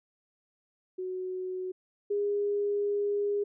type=tone pair in turn; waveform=sine; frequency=370 / 408.5 Hz; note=F#4 / G#4; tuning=0 / -29 cents; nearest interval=major second; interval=171 cents; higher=second; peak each=-32 / -26 dBFS; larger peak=second; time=0.98-1.72 / 2.1-3.44 s; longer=second; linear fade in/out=10 ms; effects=none